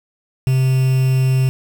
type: tone with quantisation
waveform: triangle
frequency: 130.81 Hz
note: C3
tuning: in tune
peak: -10 dBFS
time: 0.47-1.49 s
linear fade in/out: 0 ms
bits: 5
effects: none